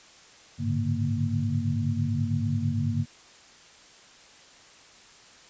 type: tone cluster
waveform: sine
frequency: 100.9 / 110 / 141.8 / 148 / 232.7 Hz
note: G#2 / A2 / C#3 / D3 / A#3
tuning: -49 / 0 / +40 / +14 / -3 cents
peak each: -28 / -32 / -31 / -33 / -30 dBFS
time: 0.58-3.06 s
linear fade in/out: 50 ms
effects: white hiss -52 dBFS RMS until 5.49 s + resampled to 16000 Hz